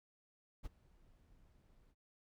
brown noise with ADSR envelope, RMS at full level -44 dBFS, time 0.63-1.95 s, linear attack 26 ms, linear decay 23 ms, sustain -23 dB, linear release 51 ms, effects none

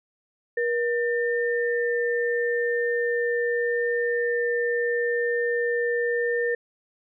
sine tone pair together, 476.8 / 1800.2 Hz, A#4 / A6, +39 / +39 cents, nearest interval octave + major seventh, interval 2300 cents, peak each -23 / -27 dBFS, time 0.57-6.55 s, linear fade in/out 5 ms, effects none

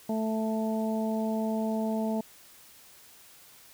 harmonic tone, 220 Hz, A3, in tune, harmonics 1 / 2 / 3 / 4, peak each -28 / -36 / -34 / -39 dBFS, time 0.09-2.21 s, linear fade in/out 5 ms, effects white hiss -54 dBFS RMS until 3.73 s

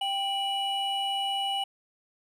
triangle tone pair together, 788.9 / 2939 Hz, G5 / F#7, +11 / -12 cents, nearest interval octave + major seventh, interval 2277 cents, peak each -28 dBFS, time 0.01-1.64 s, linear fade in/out 5 ms, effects none

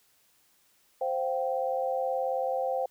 sine chord, C suspended fourth, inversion none, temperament equal with one note detuned, 523.3 / 698.5 / 777.2 Hz, C5 / F5 / G5, 0 / 0 / -15 cents, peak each -29 / -34 / -32 dBFS, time 1.01-2.86 s, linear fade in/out 5 ms, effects white hiss -66 dBFS RMS until 2.9 s

